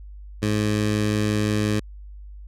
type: tone with notch filter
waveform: 15% pulse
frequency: 105.7 Hz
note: G#2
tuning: 31 cents sharp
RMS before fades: -22 dBFS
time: 0.42-1.8 s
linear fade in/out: 10 ms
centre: 920 Hz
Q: 1.8
effects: added 50 Hz sine -37 dBFS peak until 2.47 s + low-pass 10000 Hz 12 dB/octave